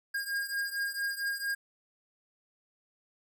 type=beating tone pair; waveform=square; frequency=1619 / 1623.4 Hz; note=G#6 / G#6; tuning=-45 / -40 cents; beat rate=4.4 Hz; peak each=-34 / -37 dBFS; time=0.14-1.55 s; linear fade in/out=10 ms; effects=none